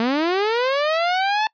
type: linear sweep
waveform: sawtooth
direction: up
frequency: 220 to 880 Hz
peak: -14 dBFS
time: 0-1.47 s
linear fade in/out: 2 ms
effects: noise-tail reverb RT60 0.1 s tail -24 dB re dry + resampled to 11025 Hz